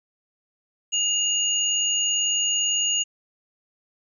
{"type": "tone pair together", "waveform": "sine", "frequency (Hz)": [2846, 6769], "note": ["F7", "G#8"], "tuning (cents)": [32, 32], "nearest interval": "octave + minor third", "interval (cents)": 1500, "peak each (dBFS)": -23, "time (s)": [0.92, 3.04], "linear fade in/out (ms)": 20, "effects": []}